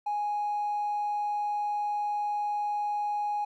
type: tone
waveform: triangle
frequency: 830 Hz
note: G#5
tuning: 1 cent flat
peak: -24 dBFS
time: 0.06-3.45 s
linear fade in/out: 10 ms
effects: tanh soft clip ceiling -24 dBFS